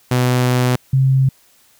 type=tone pair in turn; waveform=sawtooth / sine; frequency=125.2 / 133.14 Hz; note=B2 / C3; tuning=+24 / +31 cents; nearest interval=minor second; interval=107 cents; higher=second; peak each=-9 / -10 dBFS; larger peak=first; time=0.11-0.76 / 0.93-1.29 s; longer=first; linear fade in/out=5 ms; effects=white hiss -53 dBFS RMS until 1.79 s